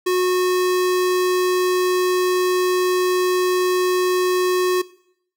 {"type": "tone", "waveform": "square", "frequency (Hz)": 364.8, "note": "F#4", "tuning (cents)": -24, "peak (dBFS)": -17, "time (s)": [0.06, 4.82], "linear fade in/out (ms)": 10, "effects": ["noise-tail reverb RT60 0.7 s tail -20 dB re dry"]}